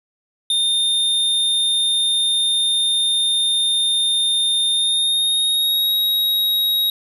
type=tone with pitch glide; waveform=square; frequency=3635 to 3798 Hz; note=A#7 to A#7; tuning=-44 to +32 cents; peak=-16 dBFS; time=0.5-6.9 s; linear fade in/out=2 ms; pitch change=+76 cents; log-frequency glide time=4.72-5.94 s; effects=none